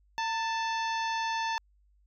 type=harmonic tone with a mistuned harmonic; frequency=880 Hz; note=A5; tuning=in tune; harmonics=1 / 2 / 3 / 4 / 5 / 6 / 7; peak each=-30 / -36 / -40 / -42 / -44 / -46 / -47 dBFS; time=0.18-1.58 s; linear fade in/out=0 ms; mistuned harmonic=1; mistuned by=+56 cents; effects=added 50 Hz sine -62 dBFS peak until 2.06 s